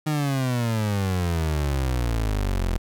30% pulse exponential sweep, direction down, 155.56 to 41.61 Hz, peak -19 dBFS, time 0.06-2.78 s, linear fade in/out 10 ms, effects none

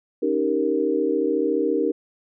sine chord, Eb dominant seventh, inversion third, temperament equal, 277.2 / 311.1 / 392 / 466.2 Hz, Db4 / Eb4 / G4 / Bb4, 0 / 0 / 0 / 0 cents, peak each -27 / -24 / -25 / -23 dBFS, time 0.22-1.92 s, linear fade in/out 10 ms, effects none

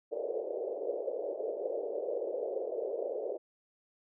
pink band-pass noise, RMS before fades -36 dBFS, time 0.11-3.38 s, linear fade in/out 20 ms, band 410 to 590 Hz, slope 48 dB/octave, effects none

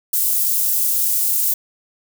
white high-pass noise, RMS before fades -18 dBFS, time 0.13-1.54 s, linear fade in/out 5 ms, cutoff 10000 Hz, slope 12 dB/octave, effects none

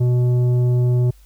sine tone with tanh clipping, 123.47 Hz, B2, in tune, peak -15 dBFS, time 0-1.11 s, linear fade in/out 10 ms, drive 9 dB, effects added 50 Hz sine -45 dBFS peak until 1.25 s + white hiss -57 dBFS RMS until 1.25 s

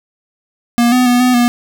square tone with pitch steps, 237.7 / 251.1 / 244.8 / 250.8 / 241.1 Hz, A#3 / B3 / B3 / B3 / B3, +34 / +29 / -15 / +27 / -41 cents, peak -9 dBFS, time 0.78-1.48 s, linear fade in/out 0 ms, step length 140 ms, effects none

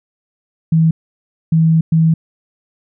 sine tone bursts at uneven times, 161.8 Hz, E3, 32 cents flat, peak -8 dBFS, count 3, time 0.72-0.91 / 1.52-1.81 / 1.92-2.14 s, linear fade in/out 5 ms, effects none

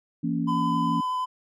sine chord, A# diminished, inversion second, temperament just, 167.82 / 233.1 / 279.7 Hz, E3 / A#3 / C#4, +31 / 0 / +16 cents, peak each -28 dBFS, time 0.23-1.01 s, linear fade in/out 10 ms
triangle tone with vibrato, 1010 Hz, B5, 39 cents sharp, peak -23 dBFS, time 0.47-1.26 s, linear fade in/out 20 ms, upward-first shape sine, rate 11 Hz, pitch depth 8 cents each way
effects none

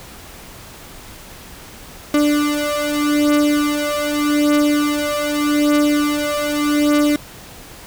35% pulse beating tone pair, 294.3 / 295.13 Hz, D4 / D4, +4 / +9 cents, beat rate 0.83 Hz, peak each -16 dBFS, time 2.14-7.16 s, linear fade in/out 2 ms, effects pink hiss -38 dBFS RMS until 7.86 s

